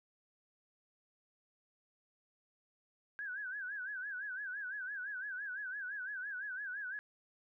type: tone with vibrato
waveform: sine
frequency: 1580 Hz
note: G6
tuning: 13 cents sharp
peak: -39 dBFS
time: 3.19-6.99 s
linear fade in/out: 0 ms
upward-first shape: sine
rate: 5.9 Hz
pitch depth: 130 cents each way
effects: none